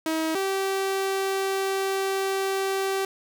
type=tone pair in turn; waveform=sawtooth; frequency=319.5 / 387.3 Hz; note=D#4 / G4; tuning=+46 / -21 cents; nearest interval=minor third; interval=333 cents; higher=second; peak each=-20 / -20 dBFS; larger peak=neither; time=0.06-0.35 / 0.35-3.05 s; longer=second; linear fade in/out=2 ms; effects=none